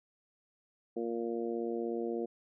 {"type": "harmonic tone", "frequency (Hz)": 116.54, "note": "A#2", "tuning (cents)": 0, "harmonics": [2, 3, 4, 5, 6], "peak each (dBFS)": [-39, -36, -37, -47, -46], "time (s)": [0.96, 2.26], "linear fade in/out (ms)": 10, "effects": []}